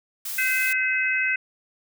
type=noise; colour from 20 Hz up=blue; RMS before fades=-31 dBFS; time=0.25-0.73 s; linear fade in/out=5 ms
type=harmonic tone; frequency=513 Hz; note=C5; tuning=34 cents flat; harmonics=3 / 4 / 5; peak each=-25 / -25 / -25 dBFS; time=0.38-1.36 s; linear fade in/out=5 ms
effects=none